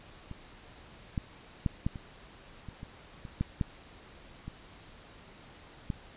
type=clicks; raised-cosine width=5 ms; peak=-29 / -18 / -15 / -16 / -28 / -29 / -29 / -30 / -16 / -16 / -27 / -19 dBFS; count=12; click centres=0.313 / 1.178 / 1.662 / 1.865 / 1.958 / 2.687 / 2.831 / 3.252 / 3.41 / 3.612 / 4.48 / 5.902 s; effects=pink hiss -53 dBFS RMS until 6.16 s + resampled to 8000 Hz